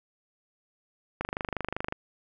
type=click train; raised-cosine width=0.5 ms; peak=-15 dBFS; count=19; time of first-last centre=1.21-1.924 s; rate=25.2 Hz; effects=none